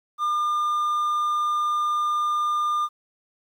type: tone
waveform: triangle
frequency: 1204 Hz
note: D6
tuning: 43 cents sharp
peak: -19 dBFS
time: 0.18-2.89 s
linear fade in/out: 50 ms
effects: 10-bit